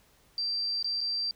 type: tone with dropouts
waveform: sine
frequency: 4699 Hz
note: D8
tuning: in tune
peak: -28 dBFS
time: 0.38-1.31 s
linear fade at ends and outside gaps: 1 ms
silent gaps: 0.827-0.844 / 1.007-1.012 s
effects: pink hiss -63 dBFS RMS until 1.35 s